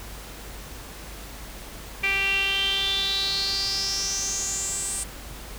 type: tone with band-pass filter sweep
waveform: sawtooth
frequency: 392 Hz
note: G4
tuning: in tune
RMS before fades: -26 dBFS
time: 2.03-5.04 s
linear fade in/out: 10 ms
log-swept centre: 2400 to 8700 Hz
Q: 8.2
effects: added 50 Hz sine -41 dBFS peak until 5.58 s + pink hiss -41 dBFS RMS until 5.58 s